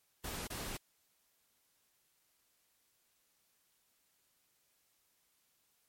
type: noise with dropouts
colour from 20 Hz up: pink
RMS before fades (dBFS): -42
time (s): 0.24-0.77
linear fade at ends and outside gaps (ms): 5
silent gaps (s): 0.472-0.501
effects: white hiss -75 dBFS RMS until 5.88 s + MP3 64 kbps